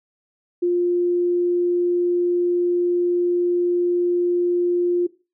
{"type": "tone", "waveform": "sine", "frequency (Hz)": 351.8, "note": "F4", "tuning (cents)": 13, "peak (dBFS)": -16, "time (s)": [0.62, 5.07], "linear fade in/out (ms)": 10, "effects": ["noise-tail reverb RT60 0.3 s tail -18 dB re dry"]}